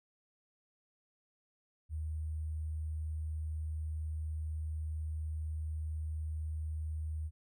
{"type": "tone with sample-and-hold", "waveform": "sine", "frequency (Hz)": 77.9, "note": "D#2", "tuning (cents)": 3, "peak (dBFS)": -35, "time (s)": [1.89, 7.31], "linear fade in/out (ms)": 50, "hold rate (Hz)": 8820, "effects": []}